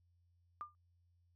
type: tone with exponential decay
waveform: sine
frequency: 1200 Hz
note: D6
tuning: 37 cents sharp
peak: -38 dBFS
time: 0.61-0.75 s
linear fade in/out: 0 ms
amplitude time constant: 30 ms
effects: added 87 Hz sine -70 dBFS peak until 1.35 s